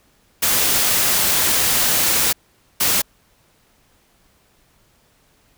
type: noise bursts at uneven times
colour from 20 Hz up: white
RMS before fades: -17 dBFS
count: 2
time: 0.42-2.33 / 2.8-3.02 s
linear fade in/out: 10 ms
effects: pink hiss -58 dBFS RMS until 5.57 s